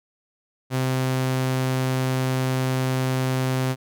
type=tone; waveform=sawtooth; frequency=130 Hz; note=C3; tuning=11 cents flat; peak=-17 dBFS; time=0.7-3.76 s; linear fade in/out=50 ms; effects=none